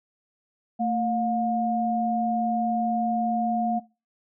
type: tone pair together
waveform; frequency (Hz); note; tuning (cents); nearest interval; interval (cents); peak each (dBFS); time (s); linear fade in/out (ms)
sine; 225.6 / 713.3; A3 / F5; +44 / +36; octave + minor sixth; 1992; -25; 0.79-3.8; 20
effects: noise-tail reverb RT60 0.3 s tail -21 dB re dry